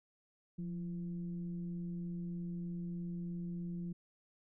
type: tone with frequency modulation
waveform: sine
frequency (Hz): 174.61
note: F3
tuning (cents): 0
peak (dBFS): -38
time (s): 0.58-3.93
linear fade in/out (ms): 10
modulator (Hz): 163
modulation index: 0.4
effects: none